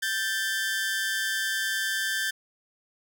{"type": "tone pair together", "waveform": "sawtooth", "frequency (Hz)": [1570.1, 1760], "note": ["G6", "A6"], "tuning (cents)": [2, 0], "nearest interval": "major second", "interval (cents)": 198, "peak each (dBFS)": [-25, -26], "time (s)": [0.02, 2.31], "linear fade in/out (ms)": 10, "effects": []}